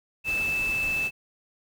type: tone in noise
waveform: sine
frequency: 2631 Hz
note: E7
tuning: 4 cents flat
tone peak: -24 dBFS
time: 0.24-1.11 s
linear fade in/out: 50 ms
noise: pink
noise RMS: -38 dBFS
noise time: 0.24-1.11 s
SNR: +11 dB
effects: none